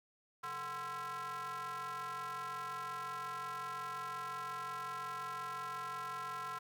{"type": "ring-modulated tone", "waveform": "square", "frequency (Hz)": 151.6, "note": "D#3", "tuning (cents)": -45, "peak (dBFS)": -38, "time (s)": [0.43, 6.59], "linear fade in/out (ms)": 10, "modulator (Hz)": 1190, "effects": ["12-bit"]}